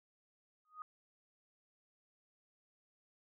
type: tone with exponential growth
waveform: sine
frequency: 1244.5 Hz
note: D#6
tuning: in tune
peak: -40 dBFS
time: 0.65-0.82 s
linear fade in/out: 1 ms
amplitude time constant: 35 ms
effects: none